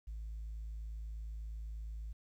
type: tone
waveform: sine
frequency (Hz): 54.2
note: A1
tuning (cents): -25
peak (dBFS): -39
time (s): 0.07-2.13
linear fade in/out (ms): 10
effects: tanh soft clip ceiling -38 dBFS + 12-bit